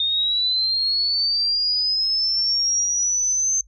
sine linear sweep, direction up, 3651 to 6290 Hz, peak -18 dBFS, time 0-3.61 s, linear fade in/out 2 ms, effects noise-tail reverb RT60 0.1 s tail -23 dB re dry + added 50 Hz sine -48 dBFS peak until 3.67 s

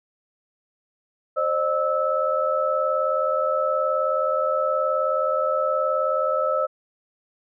sine tone cluster, 530 / 609 / 1307 Hz, C5 / D#5 / E6, +22 / -37 / -15 cents, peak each -24 dBFS, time 1.36-6.67 s, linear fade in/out 20 ms, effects none

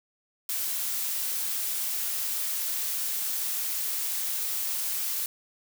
blue noise, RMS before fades -30 dBFS, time 0.49-5.26 s, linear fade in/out 2 ms, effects none

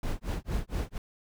brown noise with tremolo, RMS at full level -29 dBFS, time 0.03-0.98 s, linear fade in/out 2 ms, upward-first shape sine, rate 4.3 Hz, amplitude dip 100%, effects none

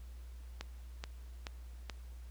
click train, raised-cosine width 0.2 ms, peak -23 dBFS, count 4, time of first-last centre 0.61-1.898 s, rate 2.33 Hz, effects added 60 Hz sine -46 dBFS peak until 2.3 s + pink hiss -65 dBFS RMS until 2.3 s

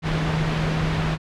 sine tone in noise, 158.2 Hz, D#3, 29 cents sharp, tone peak -22 dBFS, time 0.02-1.18 s, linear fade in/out 50 ms, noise pink, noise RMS -25 dBFS, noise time 0.02-1.18 s, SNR 0 dB, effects low-pass 3000 Hz 12 dB/octave

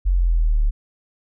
sine linear sweep, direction down, 46.25 to 35.47 Hz, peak -14 dBFS, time 0.05-0.71 s, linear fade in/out 20 ms, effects none

